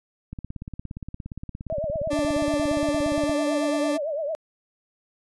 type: click train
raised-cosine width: 5 ms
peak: -22 dBFS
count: 52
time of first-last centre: 0.33-3.295 s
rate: 17.2 Hz
type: tone with vibrato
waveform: sine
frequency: 607 Hz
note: D#5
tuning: 43 cents flat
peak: -25 dBFS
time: 1.7-4.35 s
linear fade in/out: 0 ms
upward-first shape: triangle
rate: 8.9 Hz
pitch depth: 170 cents each way
type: tone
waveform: 40% pulse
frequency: 293.7 Hz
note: D4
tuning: in tune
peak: -23 dBFS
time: 2.1-3.98 s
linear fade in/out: 20 ms
effects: resampled to 24000 Hz